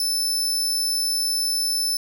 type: tone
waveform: sawtooth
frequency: 5274 Hz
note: E8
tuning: in tune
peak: -18 dBFS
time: 0-1.97 s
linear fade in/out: 2 ms
effects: none